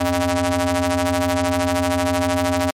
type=ring-modulated tone; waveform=sawtooth; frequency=174.61 Hz; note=F3; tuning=in tune; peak=-10 dBFS; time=0-2.71 s; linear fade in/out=10 ms; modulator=443 Hz; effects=MP3 64 kbps